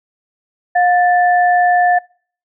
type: tone pair together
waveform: sine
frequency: 714 / 1759.1 Hz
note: F5 / A6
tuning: +38 / -1 cents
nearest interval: octave + major third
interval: 1561 cents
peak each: -10 / -17 dBFS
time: 0.75-1.99 s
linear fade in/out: 10 ms
effects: noise-tail reverb RT60 0.5 s tail -26 dB re dry